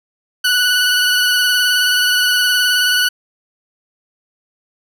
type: tone with vibrato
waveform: 20% pulse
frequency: 1480 Hz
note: F#6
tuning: in tune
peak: -7 dBFS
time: 0.44-3.09 s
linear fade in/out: 10 ms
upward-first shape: sine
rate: 19 Hz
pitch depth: 21 cents each way
effects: none